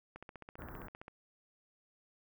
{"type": "click train", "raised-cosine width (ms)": 0.5, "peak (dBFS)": -33, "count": 15, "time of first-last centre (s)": [0.16, 1.081], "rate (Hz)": 15.2}
{"type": "band-stop noise", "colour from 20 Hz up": "pink", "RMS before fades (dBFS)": -48, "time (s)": [0.58, 0.88], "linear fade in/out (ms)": 10, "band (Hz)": [1700, 16000], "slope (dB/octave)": 48}
{"effects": []}